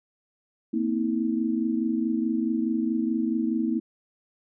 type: tone cluster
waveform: sine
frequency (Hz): 229.8 / 254.5 / 321.6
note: A#3 / C4 / E4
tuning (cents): -25 / -48 / -43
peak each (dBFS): -26 / -29 / -27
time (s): 0.73-3.8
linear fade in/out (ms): 10
effects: none